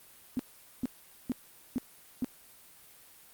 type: tone bursts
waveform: sine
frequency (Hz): 250.7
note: B3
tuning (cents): +26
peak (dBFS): -27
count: 5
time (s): 0.37-2.245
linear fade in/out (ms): 0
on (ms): 23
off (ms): 440
effects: white hiss -56 dBFS RMS until 3.33 s + Opus 32 kbps